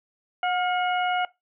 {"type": "harmonic tone with a mistuned harmonic", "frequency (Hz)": 726, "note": "F#5", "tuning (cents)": -33, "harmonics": [1, 2, 3, 4], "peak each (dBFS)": [-23, -29, -33, -35], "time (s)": [0.43, 1.25], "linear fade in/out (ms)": 2, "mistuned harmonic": 2, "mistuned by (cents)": -48, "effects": ["noise-tail reverb RT60 0.2 s tail -20 dB re dry"]}